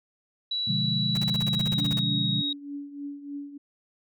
sine tone with pitch glide, 3926 to 3784 Hz, B7 to A#7, -11 to +25 cents, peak -26 dBFS, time 0.51-2.53 s, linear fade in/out 5 ms, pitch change -64 cents, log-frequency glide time 1.28-2 s
sine chord, B diminished seventh, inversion none, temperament equal, 123.47 / 146.83 / 174.61 / 207.7 Hz, B2 / D3 / F3 / Ab3, 0 / 0 / 0 / 0 cents, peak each -31 dBFS, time 0.67-2.42 s, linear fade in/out 10 ms
pink noise bursts, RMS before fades -37 dBFS, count 14, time 1.15-1.994 s, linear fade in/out 2 ms, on 25 ms, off 38 ms
sine tone with tremolo, 285.2 Hz, C#4, 49 cents sharp, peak -31 dBFS, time 1.77-3.58 s, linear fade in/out 10 ms, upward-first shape triangle, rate 3.3 Hz, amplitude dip 75%
effects none

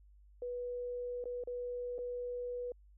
sine tone with dropouts, 490 Hz, B4, 14 cents flat, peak -37 dBFS, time 0.42-2.72 s, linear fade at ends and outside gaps 2 ms, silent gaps 1.241-1.255 / 1.438-1.473 / 1.982-1.988 s, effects added 50 Hz sine -58 dBFS peak until 2.97 s

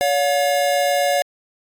square tone pair together, 567.5 / 715 Hz, C#5 / F5, +41 / +41 cents, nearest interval major third, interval 400 cents, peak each -19 / -20 dBFS, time 0.01-1.22 s, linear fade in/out 0 ms, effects AAC 64 kbps

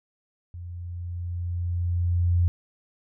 sine tone with level ramp, 87.4 Hz, F2, 2 cents sharp, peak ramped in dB -35 to -17 dBFS, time 0.54-2.48 s, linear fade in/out 0 ms, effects none

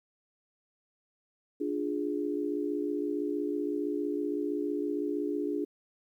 sine chord, D diminished, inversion none, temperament equal, 293.7 / 349.2 / 415.3 Hz, D4 / F4 / Ab4, 0 / 0 / 0 cents, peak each -32 / -35 / -34 dBFS, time 1.6-5.65 s, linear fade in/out 10 ms, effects 11-bit

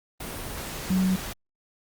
sine tone in noise, 187 Hz, F#3, 19 cents sharp, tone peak -20 dBFS, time 0.9-1.16 s, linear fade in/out 5 ms, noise pink, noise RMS -35 dBFS, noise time 0.2-1.33 s, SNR +12 dB, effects Opus 32 kbps

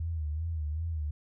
sine tone with vibrato, 79 Hz, D#2, 27 cents sharp, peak -30 dBFS, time 0-1.11 s, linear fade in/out 5 ms, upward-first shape sine, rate 2.6 Hz, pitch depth 100 cents each way, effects none

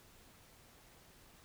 silence, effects pink hiss -62 dBFS RMS until 1.44 s

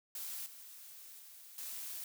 blue noise with level steps, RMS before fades -43 / -53 / -55 / -44 dBFS, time 0.15-2.04 s, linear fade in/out 2 ms, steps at 0.46 / 1.19 / 1.58 s, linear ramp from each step 2 ms, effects none

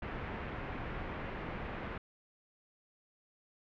pink low-pass noise, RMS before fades -41 dBFS, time 0.02-1.98 s, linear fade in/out 5 ms, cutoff 2400 Hz, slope 24 dB/octave, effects none

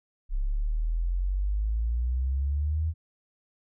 sine exponential sweep, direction up, 33 to 82.1 Hz, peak -24 dBFS, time 0.29-2.94 s, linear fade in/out 50 ms, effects none

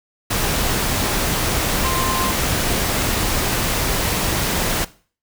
sine tone in noise, 1046.5 Hz, C6, in tune, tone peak -23 dBFS, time 1.84-2.32 s, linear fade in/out 10 ms, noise pink, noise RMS -20 dBFS, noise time 0.3-4.85 s, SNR -6 dB, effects noise-tail reverb RT60 0.4 s tail -18 dB re dry

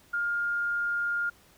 sine tone, 1411 Hz, F6, 17 cents sharp, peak -26 dBFS, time 0.13-1.3 s, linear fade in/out 10 ms, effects pink hiss -59 dBFS RMS until 1.57 s

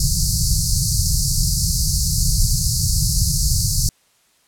pink band-stop noise, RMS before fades -17 dBFS, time 0-3.89 s, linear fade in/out 2 ms, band 170 to 4400 Hz, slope 96 dB/octave, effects white hiss -59 dBFS RMS until 4.47 s + low-pass 11000 Hz 12 dB/octave

